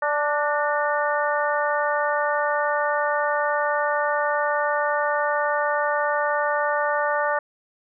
harmonic tone with a mistuned harmonic, 293.7 Hz, D4, in tune, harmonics 2 / 3 / 4 / 5 / 6, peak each -24 / -26 / -27 / -28 / -29 dBFS, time 0.02-7.39 s, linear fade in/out 5 ms, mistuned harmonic 6, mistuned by +48 cents, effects none

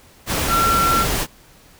sine tone in noise, 1358 Hz, F6, 49 cents flat, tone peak -15 dBFS, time 0.48-1.06 s, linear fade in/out 50 ms, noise pink, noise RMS -21 dBFS, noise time 0.26-1.27 s, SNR +3 dB, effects pink hiss -49 dBFS RMS until 1.79 s

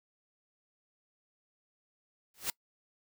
white noise with exponential growth, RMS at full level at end -29 dBFS, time 2.34-2.5 s, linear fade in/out 2 ms, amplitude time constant 33 ms, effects noise-tail reverb RT60 0.1 s tail -24 dB re dry

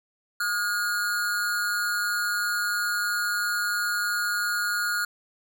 square tone with amplitude modulation, 1435 Hz, F6, 47 cents sharp, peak -22 dBFS, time 0.4-5.05 s, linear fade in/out 5 ms, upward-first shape sine, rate 203 Hz, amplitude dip 65%, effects none

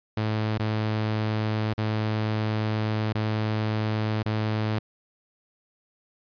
sawtooth tone with dropouts, 108.3 Hz, A2, 27 cents flat, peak -20 dBFS, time 0.17-4.79 s, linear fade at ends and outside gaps 5 ms, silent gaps 0.581-0.596 / 1.736-1.779 / 3.129-3.15 / 4.229-4.258 s, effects resampled to 11025 Hz

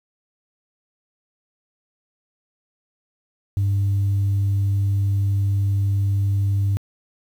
sine tone, 99.3 Hz, G2, 23 cents sharp, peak -15 dBFS, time 3.57-6.77 s, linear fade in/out 0 ms, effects tanh soft clip ceiling -15 dBFS + 8-bit

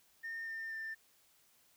sine tone with pitch steps, 1823 / 1805.2 / 1787.5 Hz, A#6 / A6 / A6, -39 / +44 / +27 cents, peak -38 dBFS, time 0.23-0.95 s, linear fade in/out 20 ms, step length 240 ms, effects tanh soft clip ceiling -37 dBFS + white hiss -69 dBFS RMS until 1.76 s

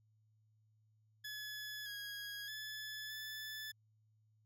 20% pulse tone with pitch steps, 1705 / 1651 / 1723 / 1740 Hz, G#6 / G#6 / A6 / A6, +45 / -11 / -37 / -20 cents, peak -39 dBFS, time 1.24-3.72 s, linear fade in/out 10 ms, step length 620 ms, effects added 108 Hz sine -70 dBFS peak until 4.45 s

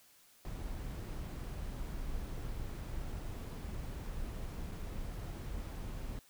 brown noise with dropouts, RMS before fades -41 dBFS, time 0.45-6.19 s, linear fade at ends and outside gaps 1 ms, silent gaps 4.715-4.719 s, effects white hiss -64 dBFS RMS until 6.29 s

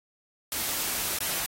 white noise with dropouts, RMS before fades -30 dBFS, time 0.52-1.46 s, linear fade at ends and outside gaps 1 ms, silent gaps 1.187-1.205 s, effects AAC 48 kbps

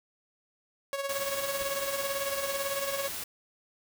sawtooth tone with tremolo, 554.4 Hz, C#5, in tune, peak -25 dBFS, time 0.93-3.08 s, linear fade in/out 0 ms, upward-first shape sine, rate 18 Hz, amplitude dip 60%
white noise, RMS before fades -37 dBFS, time 1.09-3.24 s, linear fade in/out 5 ms
pink noise with exponential decay, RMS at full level -38 dBFS, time 1.61-1.71 s, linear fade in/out 2 ms, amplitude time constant 20 ms
effects none

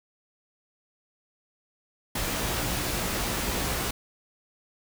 pink noise with comb filter, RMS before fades -29 dBFS, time 2.15-3.91 s, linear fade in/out 5 ms, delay 17 ms, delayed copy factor +0.5, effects none

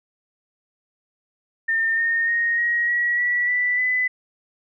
sine tone with pitch steps, 1811 / 1837.3 / 1864.1 / 1891.2 / 1918.7 / 1946.6 / 1974.9 / 2004 Hz, A6 / A#6 / A#6 / A#6 / A#6 / B6 / B6 / B6, +49 / -26 / -1 / +24 / +49 / -26 / -1 / +25 cents, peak -18 dBFS, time 1.68-4.08 s, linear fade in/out 10 ms, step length 300 ms, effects none

